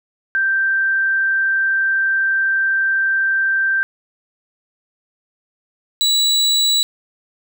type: tone pair in turn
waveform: sine / 35% pulse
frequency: 1568 / 3928 Hz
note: G6 / B7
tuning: 0 / -10 cents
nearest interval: octave + major third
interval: 1590 cents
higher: second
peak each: -14 / -11 dBFS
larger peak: second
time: 0.35-3.83 / 6.01-6.83 s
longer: first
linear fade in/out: 0 ms
effects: none